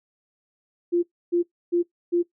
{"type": "tone bursts", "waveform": "sine", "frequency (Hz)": 347.3, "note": "F4", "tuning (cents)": -10, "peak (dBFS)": -17, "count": 4, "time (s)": [0.92, 2.23], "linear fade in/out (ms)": 20, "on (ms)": 110, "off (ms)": 290, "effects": ["noise-tail reverb RT60 0.1 s tail -17 dB re dry"]}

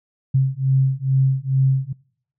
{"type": "beating tone pair", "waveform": "sine", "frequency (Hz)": [132.4, 134.7], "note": ["C3", "C#3"], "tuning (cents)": [21, -49], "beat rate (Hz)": 2.3, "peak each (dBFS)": -18, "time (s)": [0.34, 1.93], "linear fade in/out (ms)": 10, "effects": ["noise-tail reverb RT60 0.7 s tail -26 dB re dry"]}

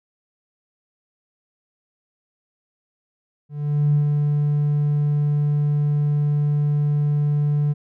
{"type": "tone with ADSR envelope", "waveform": "triangle", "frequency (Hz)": 146.83, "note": "D3", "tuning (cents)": 0, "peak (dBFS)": -10, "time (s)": [3.49, 7.74], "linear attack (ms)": 450, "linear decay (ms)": 100, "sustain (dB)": -4, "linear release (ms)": 26, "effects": ["tanh soft clip ceiling -11 dBFS"]}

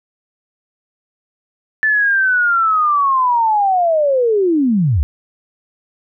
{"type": "linear sweep", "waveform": "sine", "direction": "down", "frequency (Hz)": [1760, 60.5], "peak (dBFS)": -11, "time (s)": [1.83, 5.03], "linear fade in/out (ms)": 0, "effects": []}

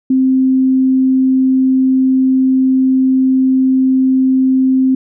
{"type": "tone", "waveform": "sine", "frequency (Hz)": 261.6, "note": "C4", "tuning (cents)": 0, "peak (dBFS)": -8, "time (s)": [0.1, 4.95], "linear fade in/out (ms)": 5, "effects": []}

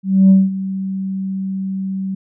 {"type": "tone with ADSR envelope", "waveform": "sine", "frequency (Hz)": 191.8, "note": "G3", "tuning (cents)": -37, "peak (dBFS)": -3, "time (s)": [0.03, 2.15], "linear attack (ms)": 270, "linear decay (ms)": 200, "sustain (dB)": -16, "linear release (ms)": 8, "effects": ["tanh soft clip ceiling -3 dBFS"]}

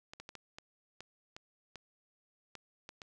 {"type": "clicks", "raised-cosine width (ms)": 0.2, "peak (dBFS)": -29, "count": 11, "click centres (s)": [0.135, 0.2, 0.291, 0.353, 0.585, 1.006, 1.365, 1.757, 2.553, 2.891, 3.018], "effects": []}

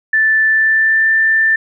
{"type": "tone with pitch glide", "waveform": "sine", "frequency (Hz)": [1760, 1778.4], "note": ["A6", "A6"], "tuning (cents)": [0, 18], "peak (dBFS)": -9, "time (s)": [0.13, 1.56], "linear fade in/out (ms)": 5, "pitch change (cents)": 18, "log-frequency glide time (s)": [0.47, 1.08], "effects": []}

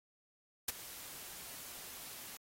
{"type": "noise with ADSR envelope", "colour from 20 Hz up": "white", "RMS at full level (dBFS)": -32, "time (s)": [0.68, 2.37], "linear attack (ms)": 6, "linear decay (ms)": 22, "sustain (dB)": -17, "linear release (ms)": 3, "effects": ["AAC 48 kbps"]}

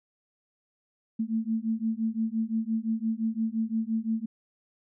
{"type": "beating tone pair", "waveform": "sine", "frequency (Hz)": [220.5, 226.3], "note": ["A3", "A3"], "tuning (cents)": [4, 49], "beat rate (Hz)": 5.8, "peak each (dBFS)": -29, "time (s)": [1.19, 4.26], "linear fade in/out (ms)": 10, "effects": []}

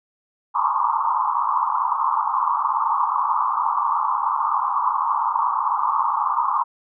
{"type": "band-pass noise", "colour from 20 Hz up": "white", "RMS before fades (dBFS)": -21, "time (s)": [0.54, 6.64], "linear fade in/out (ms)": 20, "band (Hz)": [860, 1200], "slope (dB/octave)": 96, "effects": []}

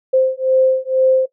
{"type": "beating tone pair", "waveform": "sine", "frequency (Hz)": [521, 523.1], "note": ["C5", "C5"], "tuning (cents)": [-7, -1], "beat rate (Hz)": 2.1, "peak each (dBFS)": -15, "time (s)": [0.13, 1.26], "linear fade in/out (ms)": 10, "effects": ["noise-tail reverb RT60 0.1 s tail -18 dB re dry"]}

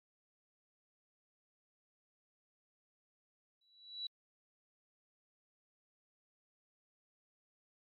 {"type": "tone with exponential growth", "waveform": "sine", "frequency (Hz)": 3930, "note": "B7", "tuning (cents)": -9, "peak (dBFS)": -36, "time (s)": [3.61, 4.07], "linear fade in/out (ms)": 5, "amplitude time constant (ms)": 100, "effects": ["MP3 32 kbps"]}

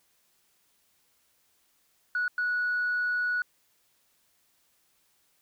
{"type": "tone bursts at uneven times", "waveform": "sine", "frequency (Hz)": 1467, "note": "F#6", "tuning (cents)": -15, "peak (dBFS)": -24, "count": 2, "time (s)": [[2.15, 2.28], [2.38, 3.42]], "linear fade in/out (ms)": 2, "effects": ["tanh soft clip ceiling -22 dBFS", "white hiss -69 dBFS RMS until 5.41 s"]}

